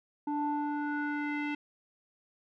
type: tone with low-pass filter sweep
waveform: square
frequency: 293.7 Hz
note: D4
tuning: in tune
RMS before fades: -33 dBFS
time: 0.27-1.55 s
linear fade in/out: 5 ms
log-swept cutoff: 750 to 2500 Hz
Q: 3.8
effects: none